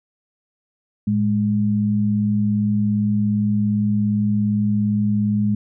sine tone pair together, 110 / 207.4 Hz, A2 / G#3, 0 / -2 cents, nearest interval major seventh, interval 1098 cents, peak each -22 / -17 dBFS, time 1.07-5.55 s, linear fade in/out 5 ms, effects none

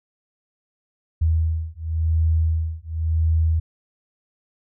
sine beating tone pair, 80.2 / 81.13 Hz, E2 / E2, -47 / -27 cents, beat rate 0.93 Hz, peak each -21 dBFS, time 1.21-3.6 s, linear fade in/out 10 ms, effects none

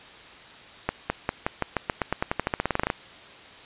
accelerating click train, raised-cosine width 0.5 ms, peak -8 dBFS, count 22, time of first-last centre 0.89-2.901 s, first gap 210 ms, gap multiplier 0.91, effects white hiss -46 dBFS RMS until 3.65 s + resampled to 8000 Hz

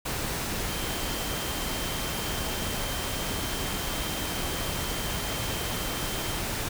sine tone in noise, 3136 Hz, G7, in tune, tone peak -40 dBFS, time 0.68-6.39 s, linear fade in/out 10 ms, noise pink, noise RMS -31 dBFS, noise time 0.05-6.69 s, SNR -12 dB, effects none

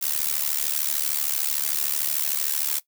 blue noise with amplitude modulation, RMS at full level -21 dBFS, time 0.01-2.8 s, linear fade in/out 20 ms, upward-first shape sine, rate 73.3 Hz, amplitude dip 95%, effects noise-tail reverb RT60 0.1 s tail -18 dB re dry

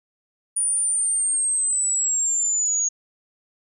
sine linear sweep, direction down, 9530 to 6620 Hz, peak -19 dBFS, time 0.56-2.89 s, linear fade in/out 10 ms, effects none

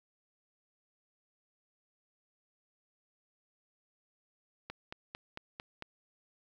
click train, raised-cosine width 0.3 ms, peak -25 dBFS, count 6, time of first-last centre 4.7-5.824 s, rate 4.45 Hz, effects 10-bit

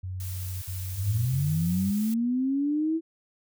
sine tone bursts, 92.5 Hz, F#2, in tune, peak -31 dBFS, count 3, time 0.03-1.908 s, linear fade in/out 10 ms, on 590 ms, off 54 ms
blue noise, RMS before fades -41 dBFS, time 0.2-2.14 s, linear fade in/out 2 ms
sine linear sweep, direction up, 87.31 to 329.6 Hz, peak -23 dBFS, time 0.95-3.01 s, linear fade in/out 50 ms
effects none

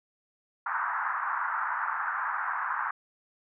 white band-pass noise, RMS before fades -31 dBFS, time 0.66-2.91 s, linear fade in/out 5 ms, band 880 to 1600 Hz, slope 48 dB/octave, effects none

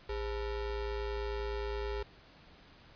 square ring-modulated tone, 231.7 Hz, A#3, 10 cents flat, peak -32 dBFS, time 0.09-2.03 s, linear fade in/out 5 ms, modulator 177 Hz, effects pink hiss -58 dBFS RMS until 2.95 s + resampled to 11025 Hz

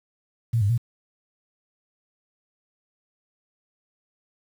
sine tone with pitch steps, 115.6 / 100.8 / 118.5 Hz, A#2 / G2 / A#2, -14 / +49 / +29 cents, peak -18 dBFS, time 0.53-0.779 s, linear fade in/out 10 ms, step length 83 ms, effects 8-bit

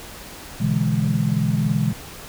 sine chord, E dominant seventh, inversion second, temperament equal, 123.47 / 146.83 / 164.81 / 207.7 Hz, B2 / D3 / E3 / G#3, 0 / 0 / 0 / 0 cents, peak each -23 dBFS, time 0.6-1.93 s, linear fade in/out 10 ms, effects pink hiss -38 dBFS RMS until 2.28 s

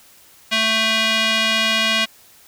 square tone with band-pass filter, 221.3 Hz, A3, 10 cents sharp, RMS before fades -18 dBFS, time 0.51-2.06 s, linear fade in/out 20 ms, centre 3000 Hz, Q 1.8, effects white hiss -49 dBFS RMS until 2.47 s

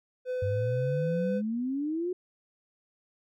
triangle tone, 505 Hz, B4, 39 cents sharp, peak -27 dBFS, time 0.25-1.42 s, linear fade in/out 50 ms
sine exponential sweep, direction up, 95.7 to 370 Hz, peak -28 dBFS, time 0.42-2.13 s, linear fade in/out 5 ms
effects none

